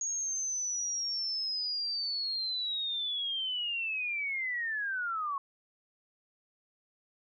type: linear sweep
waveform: sine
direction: down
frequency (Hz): 6645 to 1084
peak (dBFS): -31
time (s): 0.01-5.38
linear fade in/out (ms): 2
effects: none